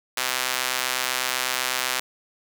sawtooth tone with high-pass filter, 128 Hz, C3, 38 cents flat, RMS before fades -26 dBFS, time 0.17-2 s, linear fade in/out 5 ms, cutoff 1400 Hz, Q 0.56, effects none

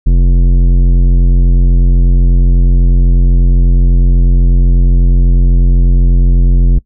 sine tone with tanh clipping, 44.08 Hz, F1, 17 cents sharp, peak -6 dBFS, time 0.06-6.79 s, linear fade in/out 10 ms, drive 13 dB, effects noise-tail reverb RT60 0.1 s tail -22 dB re dry

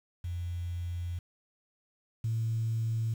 sine tone pair in turn, 87.31 / 112.83 Hz, F2 / A2, 0 / +44 cents, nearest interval major third, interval 444 cents, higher second, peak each -32 / -27 dBFS, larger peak second, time 0.24-1.19 / 2.24-3.14 s, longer first, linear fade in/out 5 ms, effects tanh soft clip ceiling -23 dBFS + 9-bit

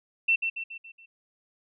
sine tone with echo, 2692 Hz, E7, 36 cents sharp, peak -19 dBFS, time 0.28-0.36 s, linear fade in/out 10 ms, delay 140 ms, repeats 5, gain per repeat -6 dB, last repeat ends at 1.06 s, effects none

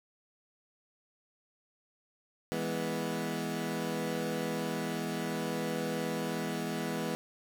20% pulse chord, E major, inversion none, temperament equal, 164.81 / 207.7 / 246.9 Hz, E3 / G#3 / B3, 0 / 0 / 0 cents, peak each -32 dBFS, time 2.52-7.15 s, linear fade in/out 0 ms, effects none

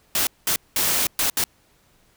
white noise bursts at uneven times, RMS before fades -21 dBFS, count 5, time 0.15-0.27 / 0.47-0.56 / 0.76-1.07 / 1.19-1.3 / 1.37-1.44 s, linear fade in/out 2 ms, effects pink hiss -60 dBFS RMS until 2.16 s

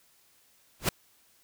pink noise with exponential growth, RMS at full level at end -19 dBFS, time 0.79-0.89 s, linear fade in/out 5 ms, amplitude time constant 20 ms, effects white hiss -64 dBFS RMS until 1.43 s

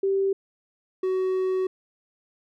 sine / triangle tone pair in turn, 389.9 / 374.5 Hz, G4 / F#4, -9 / +21 cents, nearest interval minor second, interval 70 cents, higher first, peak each -20 dBFS, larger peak neither, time 0.03-0.33 / 1.03-1.67 s, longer second, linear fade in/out 5 ms, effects none

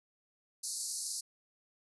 white band-pass noise, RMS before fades -39 dBFS, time 0.63-1.21 s, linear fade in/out 10 ms, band 4200 to 11000 Hz, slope 96 dB/octave, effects none

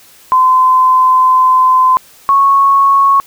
sine tone pair in turn, 1027 / 1103.3 Hz, C6 / C#6, -33 / -9 cents, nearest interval minor second, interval 124 cents, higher second, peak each -5 dBFS, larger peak neither, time 0.32-1.97 / 2.29-3.2 s, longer first, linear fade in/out 0 ms, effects white hiss -42 dBFS RMS until 3.26 s

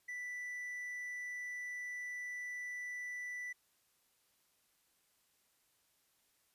triangle tone, 1975.5 Hz, B6, in tune, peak -39 dBFS, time 0.08-3.53 s, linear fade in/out 10 ms, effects white hiss -75 dBFS RMS until 6.54 s + resampled to 32000 Hz

